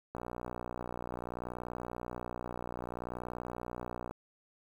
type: click train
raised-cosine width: 1 ms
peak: -25 dBFS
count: 241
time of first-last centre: 0.15-4.11 s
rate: 60.6 Hz
effects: 9-bit